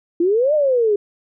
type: exponential two-way sweep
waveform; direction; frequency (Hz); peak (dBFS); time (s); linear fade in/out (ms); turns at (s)
sine; up then down; 329.6 to 622.3 to 399.2; -13; 0.2-0.96; 5; 0.54
effects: none